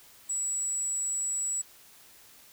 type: tone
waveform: sine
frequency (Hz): 7830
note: B8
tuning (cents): -16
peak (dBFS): -28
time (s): 0.29-1.62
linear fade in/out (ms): 10
effects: white hiss -55 dBFS RMS until 2.52 s